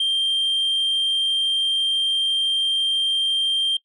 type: tone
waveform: sine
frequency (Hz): 3173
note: G7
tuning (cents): +20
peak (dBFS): -15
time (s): 0-3.77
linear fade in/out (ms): 5
effects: noise-tail reverb RT60 0.1 s tail -23 dB re dry + tanh soft clip ceiling -17 dBFS